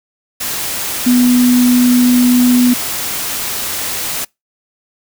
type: tone in noise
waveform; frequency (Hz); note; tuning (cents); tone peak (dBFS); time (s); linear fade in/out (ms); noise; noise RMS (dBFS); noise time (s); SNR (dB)
sine; 246.9; B3; 0; -7; 1.06-2.74; 10; white; -20; 0.4-4.25; +10
effects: noise-tail reverb RT60 0.2 s tail -26 dB re dry